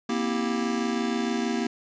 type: chord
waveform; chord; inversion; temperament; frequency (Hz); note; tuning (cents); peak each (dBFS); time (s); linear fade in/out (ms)
square; C dominant seventh; third; just; 235.5 / 261.6 / 327 / 392.4; Bb3 / C4 / E4 / G4; +18 / 0 / -14 / +2; -28 / -33 / -33 / -33; 0.09-1.67; 5
effects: resampled to 16000 Hz + 9-bit